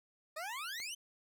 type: exponential sweep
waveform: 20% pulse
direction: up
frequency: 595 to 3136 Hz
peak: -35 dBFS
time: 0.36-0.95 s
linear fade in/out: 10 ms
type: click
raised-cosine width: 0.3 ms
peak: -35 dBFS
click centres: 0.801 s
effects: none